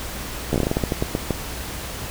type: slowing click train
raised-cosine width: 2 ms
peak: -7 dBFS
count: 14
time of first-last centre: 0.53-1.307 s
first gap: 13 ms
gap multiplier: 1.23
effects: added 60 Hz sine -36 dBFS peak until 2.1 s + pink hiss -32 dBFS RMS until 2.1 s